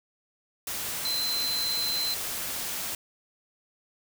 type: tone in noise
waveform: sine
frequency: 4077 Hz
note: C8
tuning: 46 cents flat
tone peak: -27 dBFS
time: 1.05-2.14 s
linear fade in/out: 2 ms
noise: white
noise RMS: -33 dBFS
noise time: 0.67-2.95 s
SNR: +3 dB
effects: none